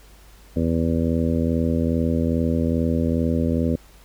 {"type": "harmonic tone", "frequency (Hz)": 82.41, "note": "E2", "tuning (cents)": 0, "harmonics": [1, 2, 3, 4, 5, 6, 7], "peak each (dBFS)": [-24, -25, -22, -30, -32, -29, -32], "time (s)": [0.56, 3.76], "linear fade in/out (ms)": 5, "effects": ["added 50 Hz sine -47 dBFS peak until 4.04 s", "pink hiss -52 dBFS RMS until 4.04 s"]}